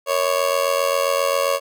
30% pulse tone with amplitude modulation, 554.4 Hz, C#5, in tune, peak -11 dBFS, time 0.06-1.6 s, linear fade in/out 50 ms, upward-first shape sine, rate 87.5 Hz, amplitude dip 85%, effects none

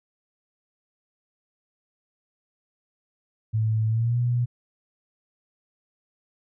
sine tone with pitch glide, 110 to 121.35 Hz, A2 to B2, 0 to -30 cents, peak -20 dBFS, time 3.53-4.46 s, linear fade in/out 20 ms, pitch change +170 cents, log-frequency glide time 3.88-4.18 s, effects none

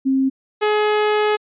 sine / sawtooth tone pair in turn, 266.7 / 422.6 Hz, C4 / G#4, +33 / +30 cents, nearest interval minor sixth, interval 797 cents, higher second, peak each -14 / -11 dBFS, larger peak second, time 0.05-0.3 / 0.61-1.37 s, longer second, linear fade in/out 20 ms, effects resampled to 8000 Hz

